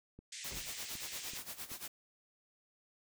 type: click train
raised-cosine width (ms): 3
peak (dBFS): -39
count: 5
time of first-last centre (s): 0.19-1.717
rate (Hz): 2.62
type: band-pass noise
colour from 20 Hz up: white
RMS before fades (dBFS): -47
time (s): 0.32-1.38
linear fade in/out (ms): 5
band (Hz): 1800 to 8300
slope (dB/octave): 48
type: noise with tremolo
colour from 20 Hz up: white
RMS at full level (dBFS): -43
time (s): 0.44-1.88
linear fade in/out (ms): 5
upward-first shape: sine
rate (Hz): 8.7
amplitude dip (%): 80
type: noise with exponential decay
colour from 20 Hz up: brown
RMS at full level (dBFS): -43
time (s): 0.51-0.82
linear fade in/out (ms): 0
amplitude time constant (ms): 66
effects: none